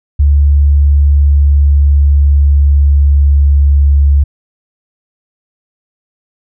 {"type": "tone with pitch glide", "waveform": "sine", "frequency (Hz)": [71.7, 70.75], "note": ["D2", "C#2"], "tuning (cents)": [-41, 36], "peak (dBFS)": -4, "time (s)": [0.19, 4.24], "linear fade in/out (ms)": 10, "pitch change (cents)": -23, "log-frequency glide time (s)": [0.64, 3.97], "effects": []}